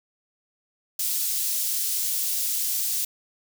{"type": "high-pass noise", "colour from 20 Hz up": "white", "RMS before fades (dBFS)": -26, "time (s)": [0.99, 3.05], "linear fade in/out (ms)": 5, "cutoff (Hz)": 4900, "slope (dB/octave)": 12, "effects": []}